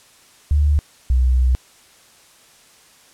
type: tone pair in turn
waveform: sine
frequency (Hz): 73.42 / 63.14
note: D2 / B1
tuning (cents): 0 / +39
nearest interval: minor third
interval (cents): 261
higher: first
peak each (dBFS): -12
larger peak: neither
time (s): 0.51-0.79 / 1.1-1.55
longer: second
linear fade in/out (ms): 0
effects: white hiss -50 dBFS RMS until 3.13 s + low-pass 10000 Hz 12 dB/octave